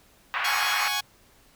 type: band-pass noise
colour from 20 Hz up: pink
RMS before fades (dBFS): -28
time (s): 0.34-0.88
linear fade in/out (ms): 0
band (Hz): 970 to 2600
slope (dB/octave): 24
type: chord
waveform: 10% pulse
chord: F# suspended second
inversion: none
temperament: equal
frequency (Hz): 740 / 830.6 / 1108.7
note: F#5 / G#5 / C#6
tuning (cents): 0 / 0 / 0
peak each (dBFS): -26 / -20 / -21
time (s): 0.44-1.01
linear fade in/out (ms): 10
effects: pink hiss -58 dBFS RMS until 1.55 s